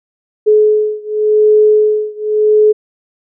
sine beating tone pair, 425.7 / 426.59 Hz, G#4 / G#4, +43 / +46 cents, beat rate 0.89 Hz, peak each -10 / -11 dBFS, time 0.46-2.73 s, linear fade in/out 20 ms, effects none

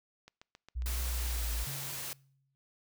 click train, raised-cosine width 0.2 ms, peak -34 dBFS, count 7, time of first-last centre 0.28-1.092 s, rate 7.39 Hz
sine tone with pitch glide, 61.3 to 56.21 Hz, B1 to A1, -12 to +38 cents, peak -32 dBFS, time 0.75-1.65 s, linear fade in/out 20 ms, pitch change -150 cents, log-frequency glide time 1.17-1.51 s
white noise, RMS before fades -40 dBFS, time 0.86-2.13 s, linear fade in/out 0 ms
sine tone with exponential decay, 136 Hz, C#3, 33 cents flat, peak -37 dBFS, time 1.67-2.55 s, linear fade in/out 0 ms, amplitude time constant 190 ms
effects noise-tail reverb RT60 0.5 s tail -26 dB re dry

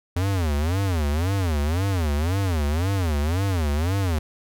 square tone with vibrato, 84.5 Hz, E2, 43 cents sharp, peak -21 dBFS, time 0.16-4.19 s, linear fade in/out 5 ms, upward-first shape sine, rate 1.9 Hz, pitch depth 280 cents each way, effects none

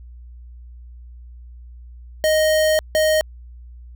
square tone bursts at uneven times, 622.3 Hz, D#5, in tune, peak -15 dBFS, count 2, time 2.24-2.79 / 2.95-3.21 s, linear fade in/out 0 ms, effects added 60 Hz sine -37 dBFS peak until 3.95 s

